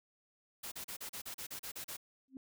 white noise bursts, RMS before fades -44 dBFS, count 11, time 0.63-1.969 s, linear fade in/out 10 ms, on 89 ms, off 36 ms
sine tone with exponential growth, 264.1 Hz, C4, 16 cents sharp, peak -40 dBFS, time 2.28-2.37 s, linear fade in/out 1 ms, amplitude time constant 19 ms
effects none

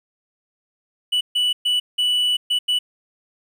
triangle tone bursts at uneven times, 2960 Hz, F#7, in tune, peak -15 dBFS, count 6, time 1.12-1.21 / 1.35-1.53 / 1.65-1.8 / 1.98-2.37 / 2.5-2.59 / 2.68-2.79 s, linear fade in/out 10 ms, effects 9-bit

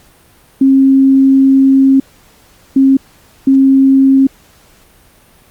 sine tone bursts at uneven times, 269 Hz, C4, 48 cents sharp, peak -4 dBFS, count 3, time 0.61-2 / 2.76-2.97 / 3.47-4.27 s, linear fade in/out 5 ms, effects pink hiss -46 dBFS RMS until 5.5 s + Opus 48 kbps

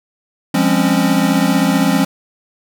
square chord, Db major seventh, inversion first, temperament equal with one note detuned, 174.61 / 204.1 / 261.6 / 277.2 Hz, F3 / Ab3 / C4 / Db4, 0 / -30 / 0 / 0 cents, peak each -18 dBFS, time 0.54-2.05 s, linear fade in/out 5 ms, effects none

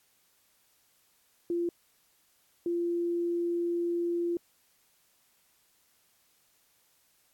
sine tone bursts at uneven times, 344.3 Hz, F4, 25 cents flat, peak -27 dBFS, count 2, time 1.5-1.69 / 2.66-4.37 s, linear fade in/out 2 ms, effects white hiss -68 dBFS RMS until 7.33 s + AAC 64 kbps

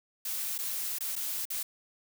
blue noise with dropouts, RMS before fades -34 dBFS, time 0.25-1.63 s, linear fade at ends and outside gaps 5 ms, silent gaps 0.58-0.587 / 0.986-1.006 / 1.156-1.162 / 1.454-1.502 s, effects none

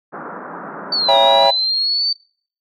white band-pass noise, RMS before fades -31 dBFS, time 0.12-1.49 s, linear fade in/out 20 ms, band 160 to 1500 Hz, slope 48 dB/octave
sine exponential two-way sweep, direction down then up, 4592 to 3729 to 4592 Hz, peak -15 dBFS, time 0.92-2.13 s, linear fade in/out 5 ms, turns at 1.17 s
triangle chord, C# diminished seventh, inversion none, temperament just, 554.4 / 665.2 / 798.3 / 957.9 Hz, C#5 / E5 / G5 / Bb5, 0 / +16 / +31 / +47 cents, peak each -14 dBFS, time 1.08-1.51 s, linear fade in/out 10 ms
effects noise-tail reverb RT60 0.5 s tail -25 dB re dry

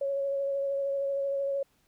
sine tone with vibrato, 554 Hz, C#5, 1 cent flat, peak -27 dBFS, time 0.01-1.63 s, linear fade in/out 5 ms, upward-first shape sine, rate 13 Hz, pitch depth 16 cents each way, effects pink hiss -69 dBFS RMS until 1.87 s

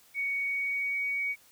sine tone with pitch glide, 2234 to 2248 Hz, C#7 to C#7, +13 to +24 cents, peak -28 dBFS, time 0.14-1.36 s, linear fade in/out 50 ms, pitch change +11 cents, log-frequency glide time 0.33-0.96 s, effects white hiss -60 dBFS RMS until 1.51 s

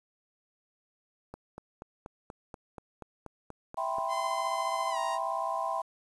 click train, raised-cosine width 1 ms, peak -28 dBFS, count 12, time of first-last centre 1.34-3.984 s, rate 4.16 Hz
sine chord, C major seventh, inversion first, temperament equal, 659.3 / 784 / 987.8 / 1046.5 Hz, E5 / G5 / B5 / C6, 0 / 0 / 0 / 0 cents, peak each -35 dBFS, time 3.77-5.82 s, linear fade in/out 10 ms
sawtooth tone with pitch glide, 1032 to 935.5 Hz, C6 to A#5, -24 to +6 cents, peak -32 dBFS, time 4.08-5.19 s, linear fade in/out 50 ms, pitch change -170 cents, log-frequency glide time 4.9-4.98 s
effects resampled to 24000 Hz + 9-bit

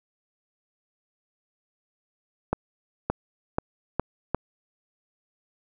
accelerating click train, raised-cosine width 1 ms, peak -9 dBFS, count 5, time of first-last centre 2.53-4.346 s, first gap 570 ms, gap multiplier 0.85, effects none

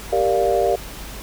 sine chord, G minor seventh, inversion none, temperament equal, 392 / 466.2 / 587.3 / 698.5 Hz, G4 / Bb4 / D5 / F5, 0 / 0 / 0 / 0 cents, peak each -21 dBFS, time 0.12-0.76 s, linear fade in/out 10 ms, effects added 50 Hz sine -36 dBFS peak until 1.22 s + pink hiss -36 dBFS RMS until 1.22 s

